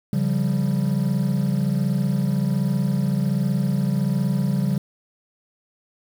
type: tone cluster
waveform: triangle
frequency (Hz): 139.2 / 173.7 / 195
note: C#3 / F3 / G3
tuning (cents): +8 / -9 / -9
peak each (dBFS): -20 / -23 / -20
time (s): 0.13-4.78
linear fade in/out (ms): 2
effects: tanh soft clip ceiling -10 dBFS + 7-bit